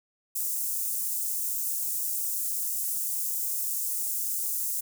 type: high-pass noise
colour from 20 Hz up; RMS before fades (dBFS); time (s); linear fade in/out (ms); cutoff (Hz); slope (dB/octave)
white; -30; 0.35-4.81; 10; 7200; 24
effects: none